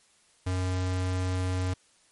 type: tone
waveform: square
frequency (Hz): 92.1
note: F#2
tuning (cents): -7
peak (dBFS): -27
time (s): 0.46-1.74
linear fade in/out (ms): 10
effects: white hiss -63 dBFS RMS until 2.11 s + MP3 48 kbps